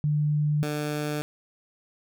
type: tone pair in turn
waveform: sine / 15% pulse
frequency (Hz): 149.2 / 149.2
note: D3 / D3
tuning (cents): +28 / +28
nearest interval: unison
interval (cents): 0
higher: neither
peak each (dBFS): -21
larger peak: neither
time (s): 0.04-0.63 / 0.63-1.22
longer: neither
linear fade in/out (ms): 0
effects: none